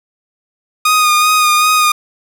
sawtooth tone with vibrato, 1234 Hz, D#6, 15 cents flat, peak -5 dBFS, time 0.85-1.92 s, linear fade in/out 5 ms, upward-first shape sine, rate 2.6 Hz, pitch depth 24 cents each way, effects none

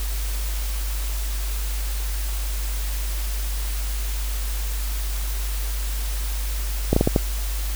slowing click train, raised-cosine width 2 ms, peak -3 dBFS, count 5, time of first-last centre 6.93-7.162 s, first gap 34 ms, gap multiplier 1.37, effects added 50 Hz sine -23 dBFS peak until 7.75 s + white hiss -34 dBFS RMS until 7.75 s

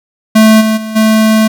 square tone with level steps, 218.7 Hz, A3, 10 cents flat, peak -3 / -9 / -19 / -6 dBFS, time 0.35-1.48 s, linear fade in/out 10 ms, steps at 0.6 / 0.76 / 0.95 s, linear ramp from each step 20 ms, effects none

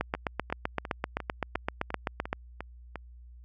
two click trains, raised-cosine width 0.5 ms, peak -21 / -13 dBFS, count 9 / 19, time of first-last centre 0.15-2.957 / 0.01-2.33 s, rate 2.85 / 7.76 Hz, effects added 60 Hz sine -47 dBFS peak until 3.44 s

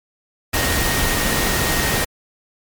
sine tone in noise, 1864.7 Hz, A#6, in tune, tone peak -26 dBFS, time 0.53-2.05 s, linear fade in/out 10 ms, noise pink, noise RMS -19 dBFS, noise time 0.53-2.05 s, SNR -10 dB, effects MP3 96 kbps

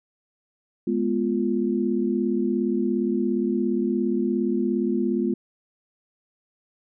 sine chord, F diminished, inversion first, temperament equal with one note detuned, 209.7 / 246.9 / 349.2 Hz, Ab3 / Cb4 / F4, +17 / 0 / 0 cents, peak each -25 dBFS, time 0.87-5.34 s, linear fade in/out 5 ms, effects none

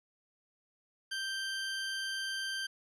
20% pulse tone, 1568 Hz, G6, in tune, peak -30 dBFS, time 1.11-2.67 s, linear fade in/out 10 ms, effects resampled to 24000 Hz

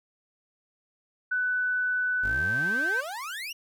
sine tone with pitch glide, 1495 to 1547.7 Hz, F#6 to G6, +17 to -23 cents, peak -24 dBFS, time 1.31-3.01 s, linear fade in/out 10 ms, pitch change +60 cents, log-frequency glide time 2.22-2.34 s
30% pulse exponential sweep, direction up, 43.65 to 2954 Hz, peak -31 dBFS, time 2.23-3.53 s, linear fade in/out 10 ms
effects none

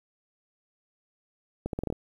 accelerating click train, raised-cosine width 2 ms, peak -17 dBFS, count 7, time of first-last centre 1.66-1.926 s, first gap 72 ms, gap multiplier 0.8, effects 9-bit

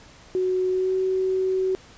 sine tone with pitch glide, 370 to 376.3 Hz, F#4 to F#4, 0 to +29 cents, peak -20 dBFS, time 0.35-1.75 s, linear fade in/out 0 ms, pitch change +29 cents, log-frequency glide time 0.7-0.94 s, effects pink hiss -49 dBFS RMS until 1.97 s + resampled to 16000 Hz

